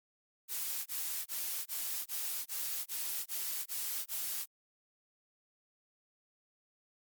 blue noise bursts, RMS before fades -37 dBFS, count 10, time 0.48-4.46 s, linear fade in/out 50 ms, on 380 ms, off 20 ms, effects Opus 48 kbps

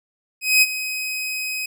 sawtooth tone with ADSR envelope, 2524 Hz, D#7, 24 cents sharp, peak -7 dBFS, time 0.41-1.66 s, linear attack 210 ms, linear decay 35 ms, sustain -14 dB, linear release 6 ms, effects none

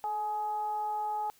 sine tone with frequency modulation, 843 Hz, G#5, 26 cents sharp, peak -30 dBFS, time 0.04-1.3 s, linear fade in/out 0 ms, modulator 411 Hz, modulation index 0.32, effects white hiss -63 dBFS RMS until 1.39 s

